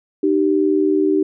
sine tone pair together, 305.9 / 386.4 Hz, D#4 / G4, -29 / -25 cents, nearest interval major third, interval 404 cents, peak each -16 dBFS, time 0.23-1.23 s, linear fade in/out 5 ms, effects none

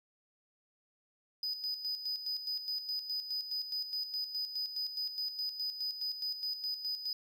triangle tone with tremolo, 4985 Hz, D#8, 2 cents sharp, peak -32 dBFS, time 1.43-7.13 s, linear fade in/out 2 ms, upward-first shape square, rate 4.8 Hz, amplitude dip 60%, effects none

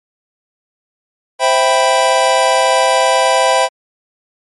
square chord, C major seventh, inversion none, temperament equal, 523.3 / 659.3 / 784 / 987.8 Hz, C5 / E5 / G5 / B5, 0 / 0 / 0 / 0 cents, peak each -16 dBFS, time 1.39-3.69 s, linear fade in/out 50 ms, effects MP3 48 kbps

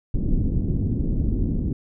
pink low-pass noise, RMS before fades -22 dBFS, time 0.14-1.73 s, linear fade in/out 5 ms, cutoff 300 Hz, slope 24 dB/octave, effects none

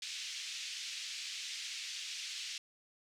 pink band-pass noise, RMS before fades -43 dBFS, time 0.02-2.58 s, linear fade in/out 2 ms, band 2500 to 6600 Hz, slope 24 dB/octave, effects none

